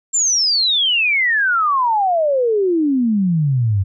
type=exponential sweep; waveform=sine; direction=down; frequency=7459 to 92.7 Hz; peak=-13 dBFS; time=0.13-3.84 s; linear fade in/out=20 ms; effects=none